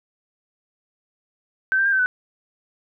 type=tone with pitch steps; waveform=sine; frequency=1543 / 1575 / 1607 / 1542 / 1498 Hz; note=G6 / G6 / G6 / G6 / F#6; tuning=-28 / +8 / +43 / -29 / +21 cents; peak=-16 dBFS; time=1.72-2.06 s; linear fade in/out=0 ms; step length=68 ms; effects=none